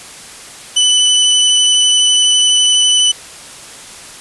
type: tone with vibrato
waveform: sawtooth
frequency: 2992 Hz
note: F#7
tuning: 19 cents sharp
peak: -5 dBFS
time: 0.76-3.12 s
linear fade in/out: 10 ms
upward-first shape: triangle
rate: 12 Hz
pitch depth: 9 cents each way
effects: white hiss -33 dBFS RMS until 4.2 s + resampled to 24000 Hz